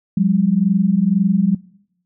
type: tone pair together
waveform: sine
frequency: 179.4 / 201.4 Hz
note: F3 / G3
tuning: +47 / +47 cents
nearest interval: major second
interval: 200 cents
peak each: -15 dBFS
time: 0.17-1.55 s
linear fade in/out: 5 ms
effects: noise-tail reverb RT60 0.8 s tail -23 dB re dry